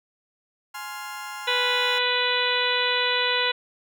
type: chord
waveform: 30% pulse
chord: F minor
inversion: first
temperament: just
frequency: 838.1 / 1047.7 / 1396.9 Hz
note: Ab5 / C6 / F6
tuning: +16 / +2 / 0 cents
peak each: -35 dBFS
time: 0.74-1.99 s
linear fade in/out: 10 ms
type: harmonic tone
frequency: 493.9 Hz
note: B4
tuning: in tune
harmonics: 1 / 2 / 3 / 4 / 5 / 6 / 7 / 8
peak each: -29 / -29 / -29 / -29 / -29 / -29 / -29 / -29 dBFS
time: 1.47-3.52 s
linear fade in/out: 10 ms
effects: none